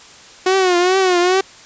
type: tone with vibrato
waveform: sawtooth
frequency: 366.7 Hz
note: F#4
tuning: 15 cents flat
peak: -8 dBFS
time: 0.46-1.41 s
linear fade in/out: 5 ms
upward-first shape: triangle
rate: 2.4 Hz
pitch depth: 98 cents each way
effects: white hiss -41 dBFS RMS until 1.65 s + resampled to 16000 Hz